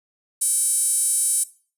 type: tone with high-pass filter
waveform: 5% pulse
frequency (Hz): 775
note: G5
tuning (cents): -20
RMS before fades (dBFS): -21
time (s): 0.41-1.44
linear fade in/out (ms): 10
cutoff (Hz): 9500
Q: 4.6
effects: noise-tail reverb RT60 0.4 s tail -18 dB re dry